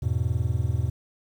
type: chord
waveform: triangle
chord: E major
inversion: none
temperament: just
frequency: 82.41 / 103.01 / 123.61 Hz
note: E2 / G#2 / B2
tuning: 0 / -14 / +2 cents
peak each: -25 dBFS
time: 0.02-0.9 s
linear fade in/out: 10 ms
effects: 9-bit